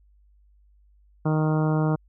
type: harmonic tone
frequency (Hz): 155.3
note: D#3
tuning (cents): -3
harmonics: 1 / 2 / 3 / 4 / 5 / 6 / 7 / 8 / 9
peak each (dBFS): -21 / -27 / -31 / -33 / -35 / -37 / -38 / -39 / -40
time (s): 1.25-1.96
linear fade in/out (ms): 10
effects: added 50 Hz sine -55 dBFS peak until 2.08 s